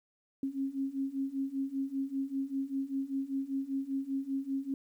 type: beating tone pair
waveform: sine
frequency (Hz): 268.6 / 273.7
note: C4 / C#4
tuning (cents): +46 / -22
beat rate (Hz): 5.1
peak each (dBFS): -36 / -34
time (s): 0.43-4.74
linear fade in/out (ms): 2
effects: 11-bit